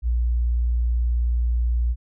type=tone; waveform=sine; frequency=59.3 Hz; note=A#1; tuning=30 cents sharp; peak=-18 dBFS; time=0.02-1.96 s; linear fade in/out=50 ms; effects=none